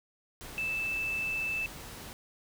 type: tone in noise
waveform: sine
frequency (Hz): 2637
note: E7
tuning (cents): 0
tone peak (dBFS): -30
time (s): 0.58-1.66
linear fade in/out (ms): 0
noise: pink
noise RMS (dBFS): -45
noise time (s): 0.41-2.13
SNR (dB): +12
effects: none